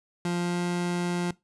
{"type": "tone with pitch glide", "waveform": "30% pulse", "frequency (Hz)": [174.61, 175.72], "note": ["F3", "F3"], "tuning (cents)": [0, 11], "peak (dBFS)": -23, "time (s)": [0.25, 1.31], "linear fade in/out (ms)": 2, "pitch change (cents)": 11, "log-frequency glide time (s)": [0.38, 0.59], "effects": ["noise-tail reverb RT60 0.2 s tail -20 dB re dry", "resampled to 24000 Hz"]}